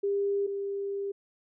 sine tone pair in turn, 400.5 / 398.2 Hz, G4 / G4, +37 / +27 cents, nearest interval unison, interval 10 cents, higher first, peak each -25 / -30 dBFS, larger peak first, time 0.03-0.47 / 0.47-1.12 s, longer second, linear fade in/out 10 ms, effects none

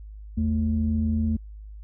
sine tone pair together, 79.76 / 221.6 Hz, D#2 / A3, +43 / +13 cents, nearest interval octave + tritone, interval 1770 cents, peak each -23 dBFS, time 0.37-1.37 s, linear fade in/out 10 ms, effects tanh soft clip ceiling -14 dBFS + added 52 Hz sine -38 dBFS peak until 1.83 s

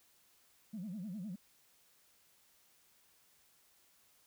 sine tone with vibrato, 196 Hz, G3, in tune, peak -39 dBFS, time 0.73-1.36 s, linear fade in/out 10 ms, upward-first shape sine, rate 9.8 Hz, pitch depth 230 cents each way, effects tanh soft clip ceiling -37 dBFS + white hiss -69 dBFS RMS until 4.26 s

